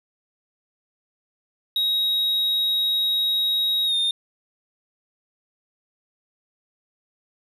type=tone with pitch glide; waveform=triangle; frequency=3797 to 3647 Hz; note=A#7 to A#7; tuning=+31 to -39 cents; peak=-18 dBFS; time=1.76-4.11 s; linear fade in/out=2 ms; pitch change=-70 cents; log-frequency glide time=3.85-3.95 s; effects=none